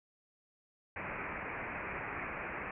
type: low-pass noise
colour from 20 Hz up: white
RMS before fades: -41 dBFS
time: 0.96-2.71 s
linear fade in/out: 2 ms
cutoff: 2500 Hz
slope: 96 dB/octave
effects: none